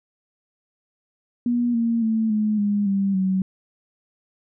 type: tone with pitch steps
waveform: sine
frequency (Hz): 240.7 / 231.2 / 222 / 213.2 / 204.8 / 196.64 / 188.85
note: B3 / A#3 / A3 / G#3 / G#3 / G3 / F#3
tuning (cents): -44 / -14 / +16 / +46 / -24 / +6 / +36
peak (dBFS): -18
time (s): 1.46-3.42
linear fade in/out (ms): 2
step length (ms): 280
effects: none